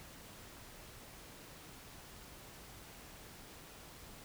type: silence
effects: pink hiss -54 dBFS RMS until 4.24 s